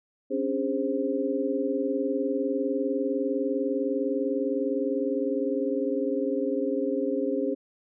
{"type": "tone cluster", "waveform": "sine", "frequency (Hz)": [268, 287.9, 409.4, 525], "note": ["C4", "D4", "G#4", "C5"], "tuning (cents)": [42, -34, -25, 6], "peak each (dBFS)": -30, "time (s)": [0.3, 7.55], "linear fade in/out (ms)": 20, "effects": []}